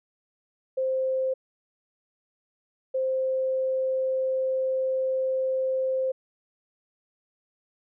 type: tone bursts at uneven times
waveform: sine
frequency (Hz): 523.3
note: C5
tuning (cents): 0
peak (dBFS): -23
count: 2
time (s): 0.77-1.34 / 2.94-6.12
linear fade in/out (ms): 10
effects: none